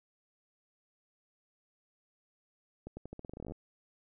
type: accelerating click train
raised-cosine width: 2 ms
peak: -30 dBFS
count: 17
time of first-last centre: 2.87-3.52 s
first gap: 100 ms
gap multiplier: 0.86
effects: none